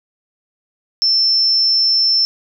sine tone, 5340 Hz, E8, 22 cents sharp, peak -11 dBFS, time 1.02-2.25 s, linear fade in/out 0 ms, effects none

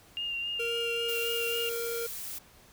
sine tone with vibrato, 2800 Hz, F7, 4 cents sharp, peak -31 dBFS, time 0.17-1.69 s, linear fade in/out 0 ms, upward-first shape sine, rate 3.7 Hz, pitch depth 24 cents each way
square tone, 466.2 Hz, A#4, in tune, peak -33 dBFS, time 0.59-2.07 s, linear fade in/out 10 ms
blue noise, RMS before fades -39 dBFS, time 1.08-2.39 s, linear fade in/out 10 ms
effects pink hiss -57 dBFS RMS until 2.72 s

